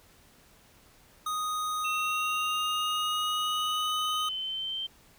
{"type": "tone", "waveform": "square", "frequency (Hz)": 1244.5, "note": "D#6", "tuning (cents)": 0, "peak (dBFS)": -30, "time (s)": [1.26, 4.29], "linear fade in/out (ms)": 5}
{"type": "linear sweep", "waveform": "sine", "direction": "up", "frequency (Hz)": [2692, 3136], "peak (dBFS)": -31, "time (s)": [1.84, 4.87], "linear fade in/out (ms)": 10}
{"effects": ["pink hiss -59 dBFS RMS until 5.18 s"]}